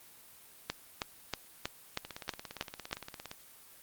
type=two click trains; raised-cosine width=0.2 ms; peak=-24 / -15 dBFS; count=23 / 8; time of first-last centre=2.05-3.314 / 0.7-2.929 s; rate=17.4 / 3.14 Hz; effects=white hiss -56 dBFS RMS until 3.82 s + Opus 24 kbps